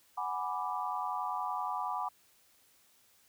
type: chord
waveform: sine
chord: G# half-diminished seventh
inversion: third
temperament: equal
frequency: 740 / 830.6 / 987.8 / 1174.7 Hz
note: F#5 / G#5 / B5 / D6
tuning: 0 / 0 / 0 / 0 cents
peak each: -39 / -39 / -37 / -38 dBFS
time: 0.17-2.09 s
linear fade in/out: 10 ms
effects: white hiss -66 dBFS RMS until 3.28 s